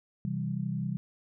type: chord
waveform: sine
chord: C major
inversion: none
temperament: equal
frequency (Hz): 130.81 / 164.81 / 196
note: C3 / E3 / G3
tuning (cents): 0 / 0 / 0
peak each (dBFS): -34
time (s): 0.25-0.97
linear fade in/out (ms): 0
effects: none